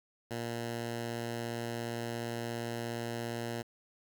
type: tone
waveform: 10% pulse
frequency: 117.2 Hz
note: A#2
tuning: 10 cents sharp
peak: -27 dBFS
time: 0.3-3.63 s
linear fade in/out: 20 ms
effects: 9-bit